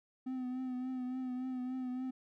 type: tone with vibrato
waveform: triangle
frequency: 254.8 Hz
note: C4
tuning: 46 cents flat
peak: -34 dBFS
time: 0.26-2.11 s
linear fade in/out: 10 ms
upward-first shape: triangle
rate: 3.5 Hz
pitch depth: 40 cents each way
effects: none